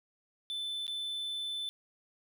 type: tone with dropouts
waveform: triangle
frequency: 3520 Hz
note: A7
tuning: in tune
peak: -33 dBFS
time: 0.5-1.69 s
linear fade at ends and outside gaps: 0 ms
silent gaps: 0.867-0.879 s
effects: none